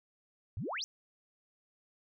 sine exponential sweep, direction up, 80.8 to 6140 Hz, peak -35 dBFS, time 0.57-0.84 s, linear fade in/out 0 ms, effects none

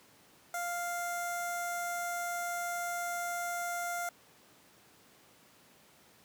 15% pulse tone with notch filter, 698.5 Hz, F5, in tune, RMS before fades -36 dBFS, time 0.54-4.09 s, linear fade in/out 2 ms, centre 2900 Hz, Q 0.8, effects pink hiss -61 dBFS RMS until 6.24 s + high-pass 150 Hz 12 dB/octave

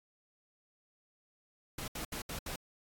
pink noise bursts, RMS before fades -40 dBFS, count 5, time 1.78-2.56 s, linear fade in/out 5 ms, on 100 ms, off 70 ms, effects AAC 64 kbps

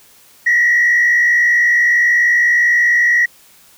sine tone with frequency modulation, 1917 Hz, A#6, 48 cents sharp, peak -8 dBFS, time 0.46-3.26 s, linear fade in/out 10 ms, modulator 60.8 Hz, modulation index 0.88, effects tanh soft clip ceiling -6 dBFS + white hiss -47 dBFS RMS until 3.77 s

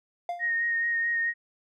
triangle tone with exponential decay, 698.5 Hz, F5, in tune, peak -24 dBFS, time 0.29-0.58 s, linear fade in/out 2 ms, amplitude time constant 61 ms
sine tone with vibrato, 1860 Hz, A#6, 4 cents flat, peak -24 dBFS, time 0.39-1.34 s, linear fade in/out 50 ms, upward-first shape sine, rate 4.6 Hz, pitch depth 17 cents each way
effects none

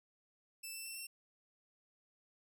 10% pulse tone with pitch steps, 2645 / 2666 / 2688 / 2710 Hz, E7 / E7 / E7 / E7, +5 / +19 / +33 / +47 cents, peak -36 dBFS, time 0.63-1.07 s, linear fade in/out 10 ms, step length 110 ms, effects none

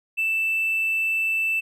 triangle tone with hard clipping, 2651 Hz, E7, 9 cents sharp, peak -21 dBFS, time 0.17-1.61 s, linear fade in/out 20 ms, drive 4 dB, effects none

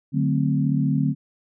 sine chord, D dominant seventh, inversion none, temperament equal, 146.83 / 185 / 220 / 261.6 Hz, D3 / F#3 / A3 / C4, 0 / 0 / 0 / 0 cents, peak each -21 / -27 / -26 / -24 dBFS, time 0.12-1.15 s, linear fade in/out 50 ms, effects none

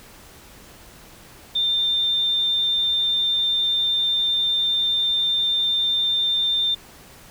sine tone, 3595 Hz, A7, 36 cents sharp, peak -18 dBFS, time 1.55-6.75 s, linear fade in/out 10 ms, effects pink hiss -46 dBFS RMS until 7.3 s

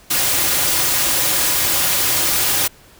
white noise with comb filter, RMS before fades -17 dBFS, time 0.1-2.68 s, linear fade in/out 10 ms, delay 4.5 ms, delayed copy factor -0.5, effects pink hiss -47 dBFS RMS until 2.99 s

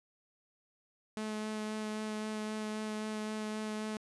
sawtooth tone with vibrato, 215 Hz, A3, 40 cents flat, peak -32 dBFS, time 1.17-3.97 s, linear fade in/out 0 ms, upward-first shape sine, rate 3.8 Hz, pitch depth 10 cents each way, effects resampled to 24000 Hz + 12-bit

